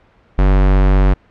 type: tone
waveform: square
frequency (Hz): 47.74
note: G1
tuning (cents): -45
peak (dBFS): -9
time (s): 0.38-1.14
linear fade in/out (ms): 10
effects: pink hiss -51 dBFS RMS until 1.3 s + low-pass 2000 Hz 12 dB/octave